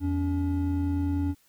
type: tone pair together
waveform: triangle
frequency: 84.58 / 284.1 Hz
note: E2 / C#4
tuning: +45 / +43 cents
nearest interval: octave + major sixth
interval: 2098 cents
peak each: -25 dBFS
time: 0-1.35 s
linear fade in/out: 50 ms
effects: white hiss -64 dBFS RMS until 1.48 s